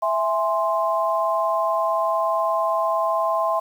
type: chord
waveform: sine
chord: E augmented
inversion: none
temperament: equal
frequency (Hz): 659.3 / 830.6 / 1046.5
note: E5 / G#5 / B#5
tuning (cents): 0 / 0 / 0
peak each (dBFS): -22 / -27 / -22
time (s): 0.02-3.6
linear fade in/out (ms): 10
effects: 8-bit